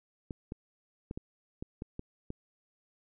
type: clicks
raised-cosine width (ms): 3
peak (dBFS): -25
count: 8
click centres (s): 0.308 / 0.521 / 1.111 / 1.175 / 1.625 / 1.821 / 1.994 / 2.304
effects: none